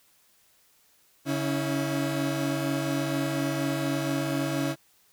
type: tone cluster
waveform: 30% pulse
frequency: 141 / 277.8 / 324.2 Hz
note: C#3 / C#4 / E4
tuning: +30 / +4 / -29 cents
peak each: -28 dBFS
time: 1.25-4.76 s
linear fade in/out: 50 ms
effects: white hiss -63 dBFS RMS until 5.12 s